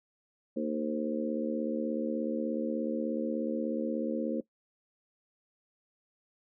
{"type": "harmonic tone with a mistuned harmonic", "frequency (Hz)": 76.6, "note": "D#2", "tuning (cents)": -27, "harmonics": [3, 4, 5, 6, 7], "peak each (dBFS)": [-33, -35, -40, -39, -36], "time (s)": [0.56, 4.41], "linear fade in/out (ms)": 10, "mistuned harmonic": 7, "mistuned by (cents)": -21, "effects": ["noise-tail reverb RT60 0.1 s tail -19 dB re dry"]}